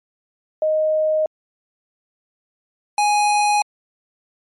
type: tone pair in turn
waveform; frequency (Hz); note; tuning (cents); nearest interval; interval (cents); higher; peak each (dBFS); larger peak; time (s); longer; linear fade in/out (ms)
sine / square; 622.3 / 830.7; D#5 / G#5; 0 / 0; perfect fourth; 500; second; -15; neither; 0.62-1.26 / 2.98-3.62; neither; 2
effects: MP3 48 kbps